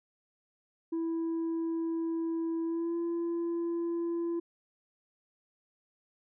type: tone with pitch glide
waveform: sine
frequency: 329.6 to 338.9 Hz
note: E4 to E4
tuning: 0 to +48 cents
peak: -27 dBFS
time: 0.92-4.4 s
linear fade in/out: 10 ms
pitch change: +48 cents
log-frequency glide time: 2.64-2.96 s
effects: tanh soft clip ceiling -29 dBFS